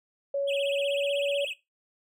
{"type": "tone with pitch glide", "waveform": "sine", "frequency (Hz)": [559, 565.8], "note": ["C#5", "C#5"], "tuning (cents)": [14, 35], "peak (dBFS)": -25, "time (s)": [0.34, 1.45], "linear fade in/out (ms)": 5, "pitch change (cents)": 21, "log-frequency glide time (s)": [0.59, 1.16]}
{"type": "tone with vibrato", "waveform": "triangle", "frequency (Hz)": 2900, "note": "F#7", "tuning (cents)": -35, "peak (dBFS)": -30, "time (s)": [0.47, 1.54], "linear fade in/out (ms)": 20, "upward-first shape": "sine", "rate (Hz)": 16, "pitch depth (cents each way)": 250}
{"effects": ["noise-tail reverb RT60 0.2 s tail -17 dB re dry"]}